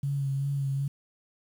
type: tone with vibrato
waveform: sine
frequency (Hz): 138.59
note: C#3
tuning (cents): 0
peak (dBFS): -26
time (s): 0.03-0.88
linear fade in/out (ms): 5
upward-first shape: sine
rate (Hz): 2.6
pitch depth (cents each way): 29
effects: 9-bit